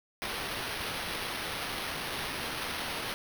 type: noise with sample-and-hold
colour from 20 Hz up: white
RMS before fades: -36 dBFS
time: 0.22-3.14 s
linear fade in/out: 0 ms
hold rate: 7350 Hz
effects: none